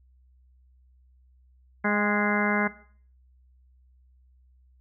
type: harmonic tone with a mistuned harmonic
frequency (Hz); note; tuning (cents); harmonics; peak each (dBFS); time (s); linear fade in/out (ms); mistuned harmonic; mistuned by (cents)
207.7; G#3; 0; 1 / 2 / 3 / 4 / 5 / 6 / 7 / 8 / 9 / 10; -26 / -32 / -32 / -33 / -33 / -37 / -31 / -30 / -41 / -32; 1.84-2.68; 10; 4; -31
effects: noise-tail reverb RT60 0.5 s tail -17 dB re dry + added 63 Hz sine -56 dBFS peak until 4.8 s